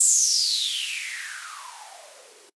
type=noise with band-pass filter sweep; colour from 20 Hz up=violet; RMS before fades=-26 dBFS; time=0-2.5 s; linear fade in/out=10 ms; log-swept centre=8100 to 360 Hz; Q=9.7; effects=noise-tail reverb RT60 0.1 s tail -20 dB re dry + resampled to 24000 Hz